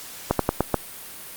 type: slowing click train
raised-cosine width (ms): 1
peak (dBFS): -4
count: 5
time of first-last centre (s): 0.31-0.743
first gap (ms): 83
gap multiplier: 1.18
effects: white hiss -39 dBFS RMS until 1.36 s + Opus 48 kbps